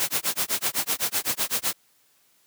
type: noise with tremolo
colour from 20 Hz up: white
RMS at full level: -23 dBFS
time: 0-1.73 s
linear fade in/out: 0 ms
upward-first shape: sine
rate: 7.9 Hz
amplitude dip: 100%
effects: white hiss -63 dBFS RMS until 2.46 s + high-pass 100 Hz 12 dB/octave